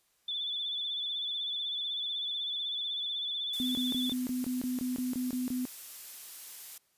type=tone with vibrato; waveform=sine; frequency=3482 Hz; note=A7; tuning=19 cents flat; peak=-32 dBFS; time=0.28-4.13 s; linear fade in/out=5 ms; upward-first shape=sine; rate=16 Hz; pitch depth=46 cents each way
type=noise; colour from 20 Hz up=blue; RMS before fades=-44 dBFS; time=3.53-6.78 s; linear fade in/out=5 ms
type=tone bursts; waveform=sine; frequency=251.8 Hz; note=B3; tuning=34 cents sharp; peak=-30 dBFS; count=12; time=3.6-5.653 s; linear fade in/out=0 ms; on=150 ms; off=23 ms
effects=white hiss -72 dBFS RMS until 6.97 s + resampled to 32000 Hz